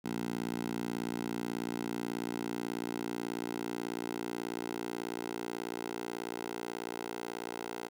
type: tone with high-pass filter sweep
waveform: 10% pulse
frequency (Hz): 58.27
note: A#1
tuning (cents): 0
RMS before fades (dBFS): -38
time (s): 0.04-7.89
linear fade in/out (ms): 20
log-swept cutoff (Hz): 220 to 460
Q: 1.6
effects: none